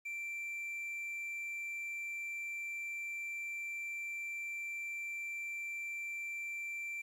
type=tone with quantisation; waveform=triangle; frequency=2349 Hz; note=D7; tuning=in tune; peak=-37 dBFS; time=0.05-7.02 s; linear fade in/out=10 ms; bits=11; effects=none